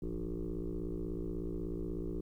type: tone with frequency modulation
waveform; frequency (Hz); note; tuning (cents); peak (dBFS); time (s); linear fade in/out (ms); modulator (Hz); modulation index
sine; 174.9; F3; +3; -34; 0.02-2.21; 5; 56.4; 4.1
effects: tanh soft clip ceiling -31 dBFS + 12-bit